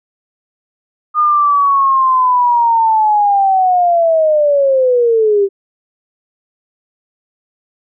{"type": "linear sweep", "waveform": "sine", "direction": "down", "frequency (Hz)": [1226, 387.9], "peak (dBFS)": -8, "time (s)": [1.14, 5.49], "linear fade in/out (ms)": 50, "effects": []}